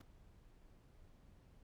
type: noise with ADSR envelope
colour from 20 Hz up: brown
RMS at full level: -45 dBFS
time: 0-1.63 s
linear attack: 12 ms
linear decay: 5 ms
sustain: -18 dB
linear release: 3 ms
effects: none